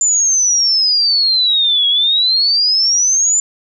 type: exponential two-way sweep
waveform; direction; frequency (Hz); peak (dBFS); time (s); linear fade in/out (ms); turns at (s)
sine; down then up; 7170 to 3300 to 7170; -10; 0.01-3.4; 2; 1.88
effects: none